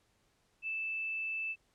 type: tone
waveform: sine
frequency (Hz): 2637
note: E7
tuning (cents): 0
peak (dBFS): -34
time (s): 0.62-1.56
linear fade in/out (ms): 50
effects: pink hiss -73 dBFS RMS until 1.74 s + low-pass 10000 Hz 12 dB/octave